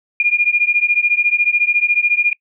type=beating tone pair; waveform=sine; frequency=2415 / 2429 Hz; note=D7 / D#7; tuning=+48 / -42 cents; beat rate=14 Hz; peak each=-15 dBFS; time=0.2-2.33 s; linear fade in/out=2 ms; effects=noise-tail reverb RT60 0.1 s tail -26 dB re dry